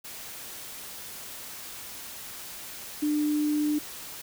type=tone in noise; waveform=sine; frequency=298.8 Hz; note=D4; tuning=30 cents sharp; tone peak=-23 dBFS; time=3.02-3.79 s; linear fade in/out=10 ms; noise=white; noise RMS=-41 dBFS; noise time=0.04-4.22 s; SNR=+15 dB; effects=none